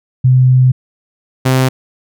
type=tone pair in turn; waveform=sine / sawtooth; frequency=128.2 / 130.22 Hz; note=C3 / C3; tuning=-35 / -8 cents; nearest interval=unison; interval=27 cents; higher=second; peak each=-5 dBFS; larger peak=neither; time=0.24-0.72 / 1.45-1.69 s; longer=first; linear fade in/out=10 ms; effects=none